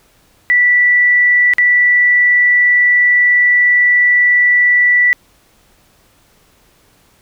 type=tone with dropouts; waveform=sine; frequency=1963 Hz; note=B6; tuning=11 cents flat; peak=-7 dBFS; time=0.5-5.13 s; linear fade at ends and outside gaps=0 ms; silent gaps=1.536-1.583 s; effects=pink hiss -52 dBFS RMS until 7.21 s